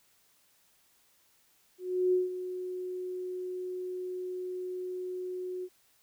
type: tone with ADSR envelope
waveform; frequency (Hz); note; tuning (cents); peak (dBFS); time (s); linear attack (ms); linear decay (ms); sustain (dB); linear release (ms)
sine; 365.7; F#4; -20; -22; 1.78-5.69; 350; 160; -12; 53
effects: white hiss -67 dBFS RMS until 6.02 s